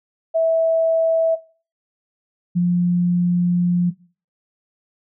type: tone pair in turn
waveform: sine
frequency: 653 / 176.18 Hz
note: E5 / F3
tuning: -17 / +15 cents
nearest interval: octave + major seventh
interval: 2268 cents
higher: first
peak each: -14 dBFS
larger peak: neither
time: 0.34-1.36 / 2.55-3.91 s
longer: second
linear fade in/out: 20 ms
effects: noise-tail reverb RT60 0.4 s tail -19 dB re dry